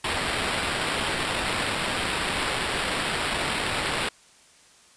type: noise with sample-and-hold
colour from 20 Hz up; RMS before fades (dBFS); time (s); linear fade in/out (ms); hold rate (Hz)
white; -27; 0.04-4.09; 5; 6300
effects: white hiss -55 dBFS RMS until 4.96 s + resampled to 22050 Hz